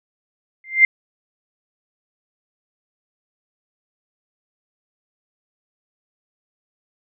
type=tone with exponential growth; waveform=sine; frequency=2093 Hz; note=C7; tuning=in tune; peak=-4 dBFS; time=0.64-0.85 s; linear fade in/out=2 ms; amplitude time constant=44 ms; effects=none